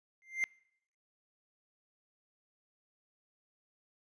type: tone with exponential growth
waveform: triangle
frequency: 2093 Hz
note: C7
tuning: in tune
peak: -24 dBFS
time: 0.22-0.44 s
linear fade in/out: 0 ms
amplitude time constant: 46 ms
effects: noise-tail reverb RT60 0.7 s tail -25 dB re dry + resampled to 22050 Hz